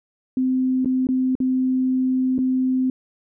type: tone with dropouts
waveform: sine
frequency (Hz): 258.1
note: C4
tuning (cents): -23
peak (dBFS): -17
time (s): 0.37-2.9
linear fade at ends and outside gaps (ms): 2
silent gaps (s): 0.847-0.857 / 1.07-1.088 / 1.353-1.402 / 2.381-2.388
effects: none